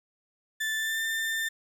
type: tone with pitch glide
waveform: 35% pulse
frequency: 1760 to 1792.8 Hz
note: A6 to A6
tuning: 0 to +32 cents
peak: -26 dBFS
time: 0.6-1.49 s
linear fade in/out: 10 ms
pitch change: +32 cents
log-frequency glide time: 0.76-1.01 s
effects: 10-bit

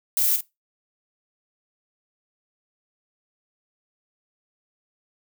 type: noise with echo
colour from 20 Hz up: violet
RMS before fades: -21 dBFS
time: 0.17-0.36 s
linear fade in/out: 0 ms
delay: 47 ms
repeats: 1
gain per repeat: -8 dB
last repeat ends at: 0.407 s
effects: noise-tail reverb RT60 0.2 s tail -19 dB re dry

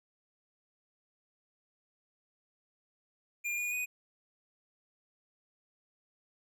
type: tone with pitch steps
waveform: square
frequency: 2406 / 2442 / 2483 Hz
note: D7 / D#7 / D#7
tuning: +41 / -33 / -4 cents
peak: -33 dBFS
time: 3.44-3.86 s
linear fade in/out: 20 ms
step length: 140 ms
effects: none

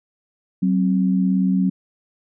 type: tone pair together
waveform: sine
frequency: 187.5 / 265 Hz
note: F#3 / C4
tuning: +23 / +22 cents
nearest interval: tritone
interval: 599 cents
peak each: -16 / -22 dBFS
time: 0.62-1.7 s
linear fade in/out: 10 ms
effects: none

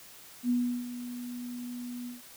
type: tone with ADSR envelope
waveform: sine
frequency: 244.2 Hz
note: B3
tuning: 19 cents flat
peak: -23 dBFS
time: 0.43-2.22 s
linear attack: 66 ms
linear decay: 350 ms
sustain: -13 dB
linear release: 150 ms
effects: white hiss -51 dBFS RMS until 2.36 s

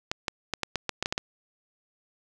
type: clicks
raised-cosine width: 0.2 ms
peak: -10 dBFS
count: 10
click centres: 0.115 / 0.282 / 0.537 / 0.633 / 0.757 / 0.893 / 1.026 / 1.059 / 1.125 / 1.179 s
effects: none

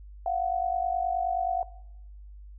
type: tone pair together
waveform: sine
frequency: 693.5 / 743 Hz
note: F5 / F#5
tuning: -12 / +7 cents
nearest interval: minor second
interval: 119 cents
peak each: -28 dBFS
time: 0.26-1.63 s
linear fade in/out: 2 ms
effects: noise-tail reverb RT60 0.9 s tail -19 dB re dry + added 50 Hz sine -43 dBFS peak until 2.58 s

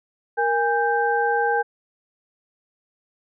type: tone cluster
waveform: sine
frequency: 466.4 / 818 / 1565 Hz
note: A#4 / G#5 / G6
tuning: +1 / -26 / -3 cents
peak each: -23 / -21 / -24 dBFS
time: 0.37-1.63 s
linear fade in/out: 20 ms
effects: none

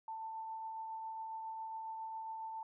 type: tone with tremolo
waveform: sine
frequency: 889 Hz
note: A5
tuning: 18 cents sharp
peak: -40 dBFS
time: 0.08-2.63 s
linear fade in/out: 2 ms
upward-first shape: triangle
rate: 7.3 Hz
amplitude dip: 25%
effects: none

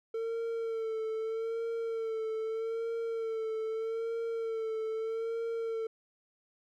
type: tone with vibrato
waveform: triangle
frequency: 450 Hz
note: A4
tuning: 39 cents sharp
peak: -30 dBFS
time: 0.14-5.87 s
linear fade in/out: 5 ms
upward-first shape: sine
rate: 0.8 Hz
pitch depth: 36 cents each way
effects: none

